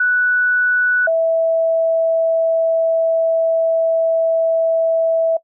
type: tone pair in turn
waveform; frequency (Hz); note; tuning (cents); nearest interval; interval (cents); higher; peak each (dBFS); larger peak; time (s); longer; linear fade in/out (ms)
sine; 1480 / 655.1; F#6 / E5; 0 / -11; octave + major second; 1411; first; -12; neither; 0-1.07 / 1.07-5.37; second; 5
effects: noise-tail reverb RT60 0.1 s tail -20 dB re dry